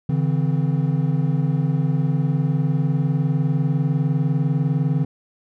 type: tone cluster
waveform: triangle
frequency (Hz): 141 / 160.9 / 259.6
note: C#3 / E3 / C4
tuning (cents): +30 / -42 / -13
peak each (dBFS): -18 / -19 / -26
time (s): 0.09-5.05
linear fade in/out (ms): 5
effects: none